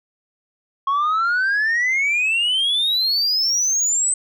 sine exponential sweep, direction up, 1085 to 8190 Hz, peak -14 dBFS, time 0.87-4.14 s, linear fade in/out 5 ms, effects tanh soft clip ceiling -15 dBFS

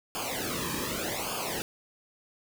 pink noise with flanger, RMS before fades -33 dBFS, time 0.15-1.62 s, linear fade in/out 0 ms, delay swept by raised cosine 0.51 to 1.44 ms, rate 0.85 Hz, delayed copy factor -0.9, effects none

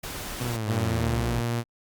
pink noise, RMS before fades -35 dBFS, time 0.03-0.57 s, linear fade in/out 10 ms
sawtooth linear sweep, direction down, 126.8 to 49 Hz, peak -24 dBFS, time 0.4-1.41 s, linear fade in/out 10 ms
sawtooth tone with pitch glide, 113.8 to 117.95 Hz, A#2 to A#2, -41 to +21 cents, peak -21 dBFS, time 0.66-1.64 s, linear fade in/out 50 ms, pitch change +62 cents, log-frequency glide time 0.94-1.25 s
effects Opus 48 kbps

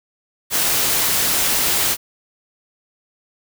white noise, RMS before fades -18 dBFS, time 0.5-1.97 s, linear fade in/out 50 ms, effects none

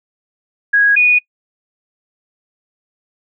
sine tone pair in turn, 1652 / 2465 Hz, G#6 / D#7, -10 / -17 cents, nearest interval perfect fifth, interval 693 cents, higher second, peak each -8 / -7 dBFS, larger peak second, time 0.73-0.96 / 0.96-1.19 s, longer neither, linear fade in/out 10 ms, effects noise-tail reverb RT60 0.1 s tail -25 dB re dry

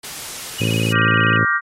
white noise, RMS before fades -29 dBFS, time 0.03-0.93 s, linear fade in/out 10 ms
sine tone with vibrato, 2706 Hz, E7, 45 cents sharp, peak -23 dBFS, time 0.58-1.38 s, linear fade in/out 10 ms, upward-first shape square, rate 16 Hz, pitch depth 130 cents each way
harmonic tone, 55.5 Hz, A1, 16 cents sharp, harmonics 2 / 3 / 4 / 5 / 6 / 7 / 8 / 9 / 10, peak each -19 / -23 / -25 / -27 / -29 / -30 / -31 / -32 / -33 dBFS, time 0.6-1.45 s, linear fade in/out 10 ms
sine chord, G minor seventh, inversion second, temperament just, 1176 / 1411.2 / 1568 / 1881.6 Hz, D6 / F6 / G6 / Bb6, +2 / +18 / 0 / +16 cents, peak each -20 dBFS, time 0.91-1.61 s, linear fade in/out 50 ms
effects low-pass 11000 Hz 12 dB/octave + MP3 64 kbps

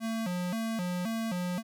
square tone with vibrato, 200.7 Hz, G3, 41 cents sharp, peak -31 dBFS, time 0-1.63 s, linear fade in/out 50 ms, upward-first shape square, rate 1.9 Hz, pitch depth 200 cents each way, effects none

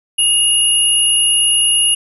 sine tone pair together, 2853 / 10771 Hz, F7 / E9, +36 / +36 cents, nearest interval octave + major seventh, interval 2300 cents, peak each -13 dBFS, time 0.18-1.95 s, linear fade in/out 10 ms, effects none

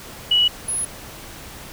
sine tone pair in turn, 2935 / 10459 Hz, F#7 / E9, -15 / -15 cents, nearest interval octave + minor seventh, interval 2200 cents, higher second, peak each -13 / -21 dBFS, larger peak first, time 0.31-0.48 / 0.68-0.85 s, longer neither, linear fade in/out 5 ms, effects pink hiss -38 dBFS RMS until 1.72 s

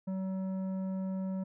sine tone with tanh clipping, 189.5 Hz, F#3, 42 cents sharp, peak -34 dBFS, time 0.07-1.44 s, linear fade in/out 10 ms, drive 10 dB, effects none

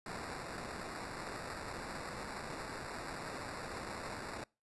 white noise with sample-and-hold, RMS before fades -44 dBFS, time 0.06-4.44 s, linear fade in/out 2 ms, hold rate 3150 Hz, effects noise-tail reverb RT60 0.3 s tail -26 dB re dry + resampled to 24000 Hz

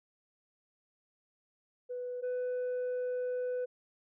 sine tone pair in turn, 494.9 / 498.9 Hz, B4 / B4, +4 / +17 cents, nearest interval unison, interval 13 cents, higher second, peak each -35 / -29 dBFS, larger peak second, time 1.89-2.22 / 2.22-3.66 s, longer second, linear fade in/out 20 ms, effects tanh soft clip ceiling -31 dBFS

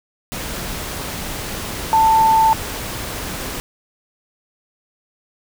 sine tone in noise, 888 Hz, A5, 16 cents sharp, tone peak -10 dBFS, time 1.93-2.53 s, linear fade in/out 0 ms, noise pink, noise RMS -27 dBFS, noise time 0.32-3.6 s, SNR +14 dB, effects none

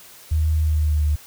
sine tone with pitch glide, 78.2 to 74.67 Hz, D#2 to D2, +9 to +29 cents, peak -16 dBFS, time 0.31-1.16 s, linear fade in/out 10 ms, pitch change -80 cents, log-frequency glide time 0.59-1.04 s, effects white hiss -45 dBFS RMS until 1.26 s

